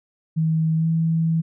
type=tone with pitch glide; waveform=sine; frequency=160 to 163.08 Hz; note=D#3 to E3; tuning=+49 to -18 cents; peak=-17 dBFS; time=0.36-1.42 s; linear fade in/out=20 ms; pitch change=+33 cents; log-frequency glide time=0.76-0.87 s; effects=none